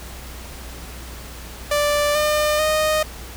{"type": "tone with pitch steps", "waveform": "sawtooth", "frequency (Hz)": [587.3, 602.8, 618.6], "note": ["D5", "D5", "D#5"], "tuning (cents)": [0, 45, -10], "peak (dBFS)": -13, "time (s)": [1.71, 3.03], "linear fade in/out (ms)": 5, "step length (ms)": 440, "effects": ["added 60 Hz sine -36 dBFS peak until 3.36 s", "pink hiss -38 dBFS RMS until 3.36 s"]}